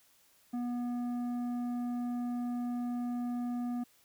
sine tone with tanh clipping, 242.8 Hz, B3, 29 cents flat, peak -34 dBFS, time 0.53-3.84 s, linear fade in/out 10 ms, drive 9 dB, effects white hiss -66 dBFS RMS until 4.04 s

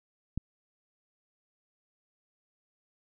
click, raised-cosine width 5 ms, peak -19 dBFS, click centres 0.376 s, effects none

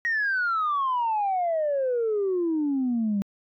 sine exponential sweep, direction down, 1900 to 194.9 Hz, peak -21 dBFS, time 0.05-3.22 s, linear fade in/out 0 ms, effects tanh soft clip ceiling -19 dBFS

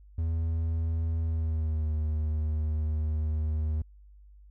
triangle tone with pitch glide, 81.5 to 77.24 Hz, E2 to D#2, -19 to -12 cents, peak -24 dBFS, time 0.18-3.82 s, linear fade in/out 5 ms, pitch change -93 cents, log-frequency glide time 1.22-1.91 s, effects added 50 Hz sine -50 dBFS peak until 4.5 s

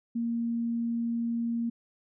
sine tone, 233.1 Hz, A#3, in tune, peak -27 dBFS, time 0.15-1.7 s, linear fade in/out 10 ms, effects none

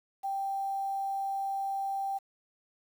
sine tone with quantisation, 784 Hz, G5, in tune, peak -30 dBFS, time 0.23-2.19 s, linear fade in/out 20 ms, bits 9, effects none

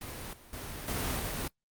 pink noise with level steps, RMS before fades -41 / -54 / -41 / -33 / -35 dBFS, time 0.01-1.48 s, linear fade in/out 5 ms, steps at 0.33 / 0.53 / 0.88 / 1.19 s, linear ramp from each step 2 ms, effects noise-tail reverb RT60 0.1 s tail -21 dB re dry + Opus 32 kbps

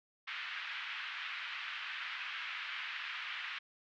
white band-pass noise, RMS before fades -42 dBFS, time 0.27-3.59 s, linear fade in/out 10 ms, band 1300 to 3000 Hz, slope 24 dB/octave, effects low-pass 5000 Hz 12 dB/octave

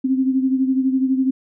sine beating tone pair, 261.4 / 273.4 Hz, C4 / C#4, -1 / -24 cents, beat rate 12 Hz, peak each -16 / -23 dBFS, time 0.04-1.31 s, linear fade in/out 10 ms, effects none

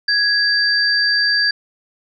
sine tone pair together, 1661.2 / 4681 Hz, G#6 / D8, 0 / -7 cents, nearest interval octave + tritone, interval 1793 cents, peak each -16 dBFS, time 0.08-1.51 s, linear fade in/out 5 ms, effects none

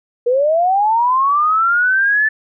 sine linear sweep, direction up, 470 to 1760 Hz, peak -11 dBFS, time 0.26-2.29 s, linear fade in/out 10 ms, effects none

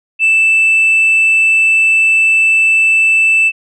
sine tone, 2644 Hz, E7, 5 cents sharp, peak -5 dBFS, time 0.19-3.52 s, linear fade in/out 50 ms, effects tanh soft clip ceiling -5 dBFS

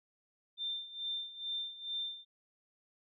sine tone with tremolo, 3583 Hz, A7, 31 cents sharp, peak -34 dBFS, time 0.57-2.25 s, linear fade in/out 50 ms, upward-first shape sine, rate 2.3 Hz, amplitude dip 80%, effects none

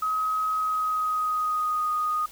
sine tone with pitch glide, 1269 to 1237.2 Hz, D#6 to D#6, +34 to -10 cents, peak -23 dBFS, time 0.02-2.26 s, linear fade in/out 5 ms, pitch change -44 cents, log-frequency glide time 0.51-1.93 s, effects added 50 Hz sine -58 dBFS peak until 2.31 s + white hiss -48 dBFS RMS until 2.31 s

